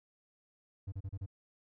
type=tone bursts; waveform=triangle; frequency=96.5 Hz; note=G2; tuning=27 cents flat; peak=-35 dBFS; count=5; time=0.87-1.262 s; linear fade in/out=10 ms; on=52 ms; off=33 ms; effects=none